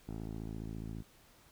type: tone with low-pass filter sweep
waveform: 10% pulse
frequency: 54.7 Hz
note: A1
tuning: 9 cents flat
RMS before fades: -42 dBFS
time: 0.07-1.03 s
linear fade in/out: 20 ms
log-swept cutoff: 600 to 260 Hz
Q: 0.78
effects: pink hiss -63 dBFS RMS until 1.51 s